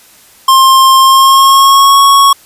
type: tone with pitch glide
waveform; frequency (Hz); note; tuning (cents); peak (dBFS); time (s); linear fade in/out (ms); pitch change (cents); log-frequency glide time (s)
square; 1061 to 1106.7; C6 to C#6; +24 to -3; -3; 0.48-2.33; 5; +73; 0.99-1.99
effects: white hiss -41 dBFS RMS until 2.45 s + resampled to 32000 Hz